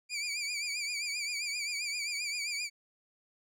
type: tone with vibrato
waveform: 20% pulse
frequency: 2349 Hz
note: D7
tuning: in tune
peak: -28 dBFS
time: 0.09-2.7 s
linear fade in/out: 50 ms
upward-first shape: triangle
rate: 7.6 Hz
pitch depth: 94 cents each way
effects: low-pass 12000 Hz 12 dB/octave